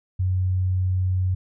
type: tone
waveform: sine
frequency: 92.5 Hz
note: F#2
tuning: in tune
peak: -19 dBFS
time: 0.19-1.35 s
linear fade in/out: 10 ms
effects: none